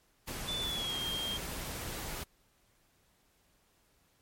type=noise; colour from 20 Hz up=pink; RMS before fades=-40 dBFS; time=0.27-2.24 s; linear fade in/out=10 ms
type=tone with pitch glide; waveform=sine; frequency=3500 to 3210 Hz; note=A7 to G7; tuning=-10 to +40 cents; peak=-34 dBFS; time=0.47-1.38 s; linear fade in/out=20 ms; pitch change=-150 cents; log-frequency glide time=0.62-0.98 s
effects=pink hiss -70 dBFS RMS until 4.21 s + MP3 64 kbps